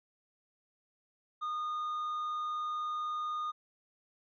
triangle tone with tanh clipping, 1226 Hz, D#6, 26 cents flat, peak -34 dBFS, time 1.41-3.52 s, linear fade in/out 20 ms, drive 8 dB, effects none

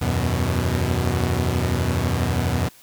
sawtooth chord, E suspended second, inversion none, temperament equal with one note detuned, 80.29 / 92.5 / 123.47 Hz, E2 / F#2 / B2, -45 / 0 / 0 cents, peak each -20 dBFS, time 0.01-2.69 s, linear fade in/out 10 ms, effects white hiss -50 dBFS RMS until 2.82 s

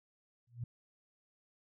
sine tone with exponential growth, 119.6 Hz, A#2, 45 cents sharp, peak -33 dBFS, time 0.47-0.64 s, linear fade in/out 5 ms, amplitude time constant 35 ms, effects none

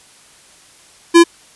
square tone, 339 Hz, E4, 49 cents sharp, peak -4 dBFS, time 1.14-1.24 s, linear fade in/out 20 ms, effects white hiss -46 dBFS RMS until 1.55 s + resampled to 24000 Hz

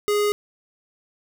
square tone, 414.5 Hz, G#4, 3 cents flat, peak -19 dBFS, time 0.08-0.32 s, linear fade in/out 0 ms, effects none

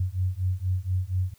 sine beating tone pair, 90.4 / 94.6 Hz, F#2 / F#2, -40 / +39 cents, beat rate 4.2 Hz, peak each -27 dBFS, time 0-1.34 s, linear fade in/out 5 ms, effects white hiss -62 dBFS RMS until 1.38 s

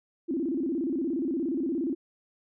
sine tone with vibrato, 298.4 Hz, D4, 28 cents sharp, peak -26 dBFS, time 0.28-1.95 s, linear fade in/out 20 ms, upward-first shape square, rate 17 Hz, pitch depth 210 cents each way, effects none

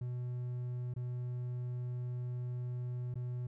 triangle tone with dropouts, 123.47 Hz, B2, in tune, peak -34 dBFS, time 0.01-3.47 s, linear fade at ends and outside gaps 5 ms, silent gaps 0.939-0.962 / 3.142-3.155 s, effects none

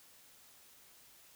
silence, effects white hiss -61 dBFS RMS until 1.35 s

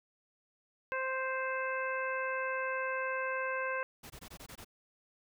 harmonic tone, 523.3 Hz, C5, in tune, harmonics 1 / 2 / 3 / 4 / 5, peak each -37 / -38 / -37 / -44 / -43 dBFS, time 0.92-3.83 s, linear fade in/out 0 ms
pink noise bursts, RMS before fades -49 dBFS, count 7, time 4.03-4.647 s, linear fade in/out 10 ms, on 71 ms, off 20 ms
effects none

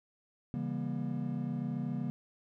triangle chord, C# diminished seventh, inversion none, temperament just, 138.59 / 166.31 / 199.57 / 239.5 Hz, C#3 / E3 / G3 / Bb3, 0 / +16 / +31 / +47 cents, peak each -36 / -38 / -38 / -35 dBFS, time 0.54-2.1 s, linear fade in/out 0 ms, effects none

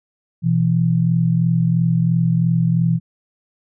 sine tone pair together, 124 / 166.96 Hz, B2 / E3, +7 / +22 cents, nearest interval perfect fourth, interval 515 cents, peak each -18 / -15 dBFS, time 0.42-3 s, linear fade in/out 50 ms, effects none

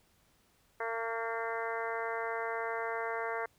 harmonic tone with a mistuned harmonic, 227.7 Hz, A#3, 40 cents flat, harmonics 2 / 3 / 4 / 5 / 6 / 7 / 8 / 9, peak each -38 / -40 / -41 / -42 / -43 / -43 / -44 / -45 dBFS, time 0.8-3.46 s, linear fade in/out 5 ms, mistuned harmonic 6, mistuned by +34 cents, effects pink hiss -69 dBFS RMS until 3.58 s

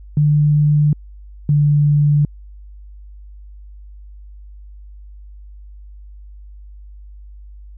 sine tone pair in turn, 148.6 / 146.72 Hz, D3 / D3, +21 / -1 cents, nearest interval unison, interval 22 cents, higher first, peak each -10 dBFS, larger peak neither, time 0.17-0.93 / 1.49-2.25 s, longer neither, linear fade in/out 2 ms, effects added 50 Hz sine -35 dBFS peak until 7.77 s

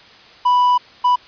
triangle tone bursts at uneven times, 987.8 Hz, B5, in tune, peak -9 dBFS, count 2, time 0.45-0.78 / 1.04-1.16 s, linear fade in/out 10 ms, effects white hiss -44 dBFS RMS until 1.27 s + resampled to 11025 Hz

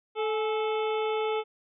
harmonic tone with a mistuned harmonic, 436.8 Hz, A4, 13 cents flat, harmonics 1 / 2 / 3 / 5 / 6 / 7 / 8, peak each -27 / -33 / -37 / -41 / -43 / -44 / -45 dBFS, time 0.15-1.44 s, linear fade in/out 50 ms, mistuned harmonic 2, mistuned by -52 cents, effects none

